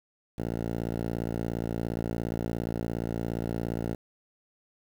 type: tone with band-pass filter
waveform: 5% pulse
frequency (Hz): 57.2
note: A#1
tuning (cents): -32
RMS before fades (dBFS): -32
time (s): 0.38-3.95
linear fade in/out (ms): 5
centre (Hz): 150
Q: 0.52
effects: 8-bit